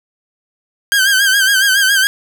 sawtooth tone with vibrato, 1578 Hz, G6, 11 cents sharp, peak -6 dBFS, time 0.92-2.07 s, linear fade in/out 0 ms, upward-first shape sine, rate 7.2 Hz, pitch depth 73 cents each way, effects 7-bit

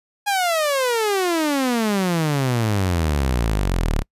sawtooth exponential sweep, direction down, 832 to 34.67 Hz, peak -14 dBFS, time 0.26-4.03 s, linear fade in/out 20 ms, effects noise-tail reverb RT60 0.1 s tail -26 dB re dry + resampled to 32000 Hz

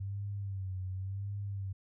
sine tone with vibrato, 96.9 Hz, G2, 20 cents flat, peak -35 dBFS, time 0-1.73 s, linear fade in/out 10 ms, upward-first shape sine, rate 0.91 Hz, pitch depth 72 cents each way, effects none

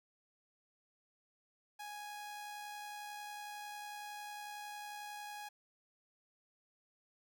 sawtooth tone with amplitude modulation, 830.6 Hz, G#5, in tune, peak -40 dBFS, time 1.79-5.49 s, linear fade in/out 10 ms, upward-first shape sine, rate 71 Hz, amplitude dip 25%, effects none

